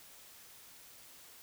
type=silence; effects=white hiss -56 dBFS RMS until 1.42 s